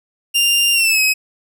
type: tone with pitch glide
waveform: sawtooth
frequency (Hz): 2793 to 2546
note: F7 to D#7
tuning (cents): -1 to +39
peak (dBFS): -9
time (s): 0.34-1.14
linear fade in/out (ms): 20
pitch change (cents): -160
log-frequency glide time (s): 0.73-1
effects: none